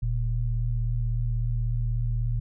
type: tone pair together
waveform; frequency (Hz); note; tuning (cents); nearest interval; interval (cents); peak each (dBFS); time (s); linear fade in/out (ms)
sine; 40.1 / 116.54; E1 / A#2; -47 / 0; octave + tritone; 1847; -26; 0.02-2.4; 10
effects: none